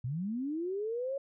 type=linear sweep; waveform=sine; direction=up; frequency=113.9 to 560 Hz; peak=-32 dBFS; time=0.04-1.18 s; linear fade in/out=5 ms; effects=none